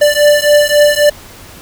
square beating tone pair, 587.3 / 591 Hz, D5 / D5, 0 / +11 cents, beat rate 3.7 Hz, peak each -10 dBFS, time 0.01-1.1 s, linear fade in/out 10 ms, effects pink hiss -35 dBFS RMS until 1.61 s

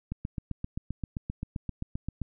click train, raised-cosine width 5 ms, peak -20 dBFS, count 17, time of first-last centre 0.12-2.217 s, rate 7.63 Hz, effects none

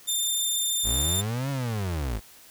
15% pulse tone, 3593 Hz, A7, 36 cents sharp, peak -17 dBFS, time 0.07-1.22 s, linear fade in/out 20 ms
35% pulse linear two-way sweep, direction up then down, 47.2 to 141.4 to 47.2 Hz, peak -25 dBFS, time 0.83-2.21 s, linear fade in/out 50 ms, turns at 1.5 s
effects white hiss -51 dBFS RMS until 2.5 s

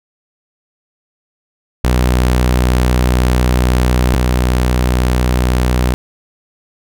sawtooth tone pair in turn, 62 / 62 Hz, B1 / B1, +7 / +7 cents, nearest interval unison, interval 0 cents, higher neither, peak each -6 / -7 dBFS, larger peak first, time 1.84-4.14 / 4.14-5.94 s, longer first, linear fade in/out 0 ms, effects none

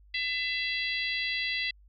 harmonic tone, 670 Hz, E5, 28 cents sharp, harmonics 3 / 4 / 5 / 6 / 7, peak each -32 / -34 / -36 / -38 / -39 dBFS, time 0.14-1.71 s, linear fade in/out 5 ms, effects added 50 Hz sine -54 dBFS peak until 1.88 s

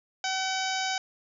harmonic tone with a mistuned harmonic, 759 Hz, F#5, 44 cents sharp, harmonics 1 / 2 / 3 / 4 / 5 / 6 / 7 / 8 / 9, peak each -31 / -34 / -36 / -37 / -38 / -39 / -39 / -40 / -41 dBFS, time 0.24-0.98 s, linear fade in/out 2 ms, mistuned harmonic 6, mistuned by +61 cents, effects none

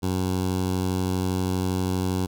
15% pulse tone with notch filter, 92.5 Hz, F#2, in tune, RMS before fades -25 dBFS, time 0.02-2.27 s, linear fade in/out 20 ms, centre 1900 Hz, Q 1, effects none

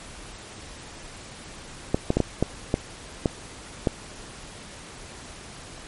clicks, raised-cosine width 2 ms, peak -6 dBFS, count 8, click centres 1.945 / 2.104 / 2.17 / 2.203 / 2.426 / 2.741 / 3.258 / 3.872 s, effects pink hiss -42 dBFS RMS until 5.87 s + MP3 48 kbps

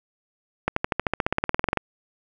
accelerating click train, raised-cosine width 0.5 ms, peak -6 dBFS, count 19, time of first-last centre 0.68-1.773 s, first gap 84 ms, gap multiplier 0.96, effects none

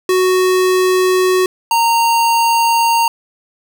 square tone pair in turn, 370 / 924.8 Hz, F#4 / A#5, 0 / -14 cents, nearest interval octave + major third, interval 1586 cents, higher second, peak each -11 dBFS, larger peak neither, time 0.09-1.46 / 1.71-3.08 s, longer neither, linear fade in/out 2 ms, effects none

